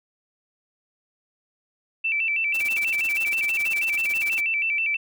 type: tone with vibrato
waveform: sine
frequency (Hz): 2489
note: D#7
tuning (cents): 0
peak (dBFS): -21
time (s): 2.04-4.97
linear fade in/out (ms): 10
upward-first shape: square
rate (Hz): 6.2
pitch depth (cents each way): 120
type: noise with tremolo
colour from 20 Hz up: white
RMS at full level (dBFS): -35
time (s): 2.54-4.41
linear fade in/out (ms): 5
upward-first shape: sine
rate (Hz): 18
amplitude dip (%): 95
effects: none